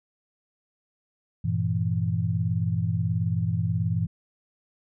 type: chord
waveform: sine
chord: E diminished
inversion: first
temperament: equal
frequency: 98 / 116.54 / 164.81 Hz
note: G2 / Bb2 / E3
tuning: 0 / 0 / 0 cents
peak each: -27 dBFS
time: 1.44-4.07 s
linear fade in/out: 10 ms
effects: none